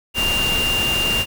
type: tone in noise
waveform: sine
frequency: 2794 Hz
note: F7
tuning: in tune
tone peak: -18 dBFS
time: 0.14-1.26 s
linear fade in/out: 50 ms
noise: pink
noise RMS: -24 dBFS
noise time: 0.14-1.26 s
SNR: +3 dB
effects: none